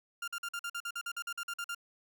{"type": "tone bursts", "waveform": "30% pulse", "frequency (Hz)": 1396.9, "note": "F6", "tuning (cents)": 0, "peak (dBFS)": -33, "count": 15, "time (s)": [0.22, 1.748], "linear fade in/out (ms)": 5, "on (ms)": 58, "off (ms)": 47, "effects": []}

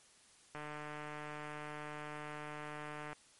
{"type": "click train", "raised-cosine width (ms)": 0.5, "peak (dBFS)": -30, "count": 388, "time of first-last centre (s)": [0.55, 3.13], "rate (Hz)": 150, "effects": ["white hiss -64 dBFS RMS until 3.39 s", "MP3 48 kbps"]}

